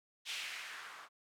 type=noise with low-pass filter sweep; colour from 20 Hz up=violet; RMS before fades=-45 dBFS; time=0.25-1.09 s; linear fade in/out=50 ms; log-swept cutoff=3200 to 1100 Hz; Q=2; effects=none